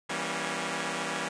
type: chord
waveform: 5% pulse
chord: E diminished seventh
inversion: none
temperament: equal with one note detuned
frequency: 164.81 / 196 / 238 / 277.2 Hz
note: E3 / G3 / Bb3 / Db4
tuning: 0 / 0 / +36 / 0 cents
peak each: -25 dBFS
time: 0.09-1.29 s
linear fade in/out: 10 ms
effects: resampled to 22050 Hz